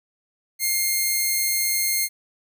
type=tone; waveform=5% pulse; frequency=2123 Hz; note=C7; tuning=25 cents sharp; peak=-10 dBFS; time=0.59-2.09 s; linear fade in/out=50 ms; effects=none